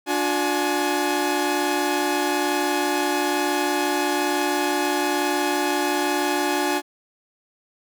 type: tone cluster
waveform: sawtooth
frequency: 294.7 / 360.6 / 843 Hz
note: D4 / F#4 / G#5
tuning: +6 / -45 / +26 cents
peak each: -21 dBFS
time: 0.06-6.82 s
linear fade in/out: 50 ms
effects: none